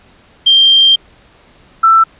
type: tone pair in turn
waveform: sine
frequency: 3173 / 1331.3 Hz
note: G7 / E6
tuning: +20 / +17 cents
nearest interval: octave + minor third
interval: 1503 cents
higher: first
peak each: -4 dBFS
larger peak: neither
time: 0.46-0.96 / 1.83-2.04 s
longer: first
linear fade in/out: 10 ms
effects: pink hiss -46 dBFS RMS until 2.19 s + resampled to 8000 Hz